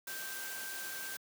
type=tone in noise; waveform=sine; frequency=1568 Hz; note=G6; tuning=in tune; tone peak=-44 dBFS; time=0.07-1.17 s; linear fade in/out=5 ms; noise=white; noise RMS=-43 dBFS; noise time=0.07-1.17 s; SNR=-4 dB; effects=high-pass 200 Hz 12 dB/octave